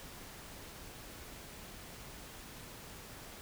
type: silence
effects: pink hiss -50 dBFS RMS until 3.41 s